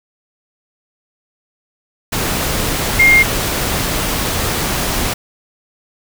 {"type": "tone in noise", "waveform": "sine", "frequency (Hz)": 2123, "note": "C7", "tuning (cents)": 25, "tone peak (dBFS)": -6, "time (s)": [2.99, 3.23], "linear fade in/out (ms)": 10, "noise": "pink", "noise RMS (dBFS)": -18, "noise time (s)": [2.12, 5.14], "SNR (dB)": 9, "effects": []}